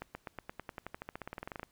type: accelerating click train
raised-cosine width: 0.5 ms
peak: -25 dBFS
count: 23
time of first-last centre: 0.02-1.631 s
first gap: 130 ms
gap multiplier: 0.94
effects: pink hiss -70 dBFS RMS until 1.71 s